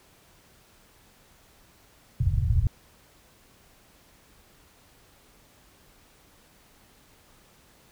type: low-pass noise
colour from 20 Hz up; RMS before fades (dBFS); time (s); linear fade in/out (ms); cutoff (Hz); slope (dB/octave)
white; -23; 2.2-2.67; 2; 130; 48
effects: pink hiss -58 dBFS RMS until 7.91 s